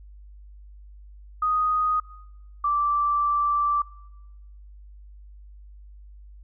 sine tone pair in turn, 1244.5 / 1169.2 Hz, D#6 / D6, 0 / -8 cents, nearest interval minor second, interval 108 cents, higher first, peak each -20 dBFS, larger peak neither, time 1.42-2 / 2.64-3.82 s, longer second, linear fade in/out 5 ms, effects noise-tail reverb RT60 1.0 s tail -22 dB re dry + added 50 Hz sine -43 dBFS peak until 6.43 s

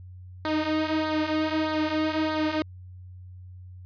sawtooth tone with flanger, 311.1 Hz, D#4, in tune, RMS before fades -26 dBFS, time 0.45-2.62 s, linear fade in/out 0 ms, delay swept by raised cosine 0.35 to 4.45 ms, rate 1.6 Hz, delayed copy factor -0.65, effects added 91 Hz sine -41 dBFS peak until 3.85 s + resampled to 11025 Hz

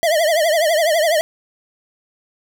square tone with vibrato, 640 Hz, D#5, 49 cents sharp, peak -14 dBFS, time 0.03-1.21 s, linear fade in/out 0 ms, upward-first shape triangle, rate 12 Hz, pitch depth 150 cents each way, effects none

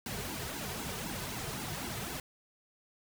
pink noise with flanger, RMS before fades -39 dBFS, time 0.06-2.2 s, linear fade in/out 2 ms, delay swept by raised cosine 1.6 to 3.7 ms, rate 3.9 Hz, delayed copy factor -1, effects none

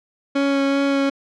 30% pulse tone with vibrato, 277.2 Hz, C#4, in tune, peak -14 dBFS, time 0.35-1.1 s, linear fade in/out 10 ms, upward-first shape sine, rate 2.6 Hz, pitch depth 10 cents each way, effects low-pass 4000 Hz 12 dB/octave

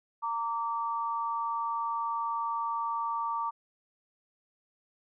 sine tone pair together, 920 / 1160.1 Hz, A#5 / D6, -23 / -22 cents, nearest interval major third, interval 401 cents, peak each -32 / -32 dBFS, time 0.22-3.51 s, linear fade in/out 20 ms, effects none

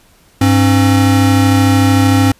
square tone pair together, 100.8 / 269.1 Hz, G2 / C4, +49 / +49 cents, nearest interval octave + perfect fourth, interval 1700 cents, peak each -11 dBFS, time 0.41-2.32 s, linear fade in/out 5 ms, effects pink hiss -49 dBFS RMS until 2.39 s + resampled to 32000 Hz

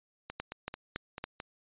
two click trains, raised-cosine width 0.3 ms, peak -19 / -23 dBFS, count 4 / 6, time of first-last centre 0.4-1.24 / 0.3-1.401 s, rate 3.57 / 4.54 Hz, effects resampled to 8000 Hz

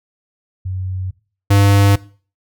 sine / square tone pair in turn, 93.2 / 100.13 Hz, F#2 / G2, +13 / +37 cents, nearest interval minor second, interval 124 cents, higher second, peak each -20 / -9 dBFS, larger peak second, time 0.65-1.11 / 1.5-1.96 s, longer neither, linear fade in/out 10 ms, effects noise-tail reverb RT60 0.4 s tail -20 dB re dry

